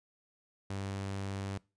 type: tone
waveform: sawtooth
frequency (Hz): 98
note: G2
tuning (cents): 0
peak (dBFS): -32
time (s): 0.7-1.58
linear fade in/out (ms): 5
effects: noise-tail reverb RT60 0.3 s tail -23 dB re dry + resampled to 22050 Hz